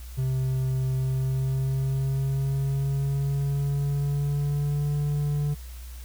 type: tone with pitch glide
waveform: triangle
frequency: 130.81 to 145.98 Hz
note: C3 to D3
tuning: 0 to -10 cents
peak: -21 dBFS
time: 0.17-5.55 s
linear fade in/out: 20 ms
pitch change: +190 cents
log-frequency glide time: 0.96-4.95 s
effects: added 61 Hz sine -37 dBFS peak until 6.04 s + white hiss -50 dBFS RMS until 6.04 s